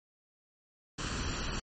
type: noise with comb filter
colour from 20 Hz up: pink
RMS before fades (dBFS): -35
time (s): 0.98-1.6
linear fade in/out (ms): 10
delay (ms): 0.69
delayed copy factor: +0.5
effects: MP3 32 kbps